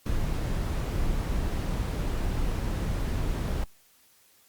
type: noise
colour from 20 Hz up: brown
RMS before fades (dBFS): -28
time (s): 0.06-3.64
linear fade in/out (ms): 2
effects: white hiss -61 dBFS RMS until 4.48 s + Opus 48 kbps